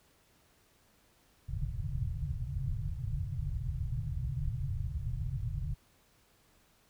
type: low-pass noise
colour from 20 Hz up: white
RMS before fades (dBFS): -35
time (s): 1.48-5.75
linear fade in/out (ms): 20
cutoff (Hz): 150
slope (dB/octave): 96
effects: pink hiss -67 dBFS RMS until 6.89 s